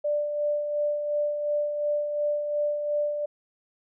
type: tone with tremolo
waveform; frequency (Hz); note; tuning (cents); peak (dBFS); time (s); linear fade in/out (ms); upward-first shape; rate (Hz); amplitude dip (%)
sine; 590; D5; +8; -22; 0.04-3.26; 10; sine; 2.8; 45
effects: none